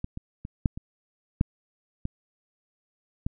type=clicks; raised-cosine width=5 ms; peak=-18 / -22 / -23 / -9 / -23 / -8 / -17 / -16 dBFS; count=8; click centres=0.044 / 0.174 / 0.451 / 0.658 / 0.775 / 1.411 / 2.054 / 3.265 s; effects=none